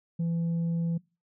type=tone; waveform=sine; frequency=167.7 Hz; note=E3; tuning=30 cents sharp; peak=-23 dBFS; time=0.19-0.98 s; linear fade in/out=10 ms; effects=noise-tail reverb RT60 0.3 s tail -25 dB re dry + tanh soft clip ceiling -25 dBFS